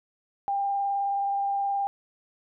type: tone with vibrato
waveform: sine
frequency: 797 Hz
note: G5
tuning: 28 cents sharp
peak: -24 dBFS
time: 0.48-1.87 s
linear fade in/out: 0 ms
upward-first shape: triangle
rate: 19 Hz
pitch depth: 16 cents each way
effects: none